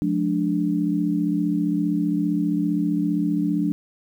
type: chord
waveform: sine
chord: D diminished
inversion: first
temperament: just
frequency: 176.2 / 211.4 / 293.7 Hz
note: F3 / Ab3 / D4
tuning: +16 / +31 / 0 cents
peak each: -24 / -26 / -22 dBFS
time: 0.02-3.72 s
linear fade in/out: 0 ms
effects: 9-bit